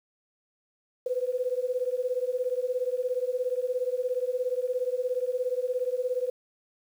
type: beating tone pair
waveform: sine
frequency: 493.9 / 510.9 Hz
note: B4 / C5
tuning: 0 / -41 cents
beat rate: 17 Hz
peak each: -29 dBFS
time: 1.06-6.3 s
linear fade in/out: 5 ms
effects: 9-bit